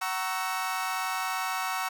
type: chord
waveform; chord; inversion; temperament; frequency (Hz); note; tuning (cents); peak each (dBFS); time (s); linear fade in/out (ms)
30% pulse; F# dominant seventh; none; equal with one note detuned; 753.4 / 932.3 / 1108.7 / 1318.5; F#5 / A#5 / C#6 / E6; +31 / 0 / 0 / 0; -31 / -33 / -32 / -32; 0.01-1.89; 10
effects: none